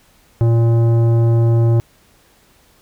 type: tone with tanh clipping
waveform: triangle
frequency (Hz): 115.8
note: A#2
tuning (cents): -11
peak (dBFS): -12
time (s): 0.41-1.8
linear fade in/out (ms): 0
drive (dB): 17
effects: pink hiss -53 dBFS RMS until 2.81 s